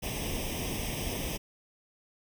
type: noise with comb filter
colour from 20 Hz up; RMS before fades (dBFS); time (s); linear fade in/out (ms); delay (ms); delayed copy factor
pink; -34; 0.02-1.38; 20; 0.35; +0.85
effects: none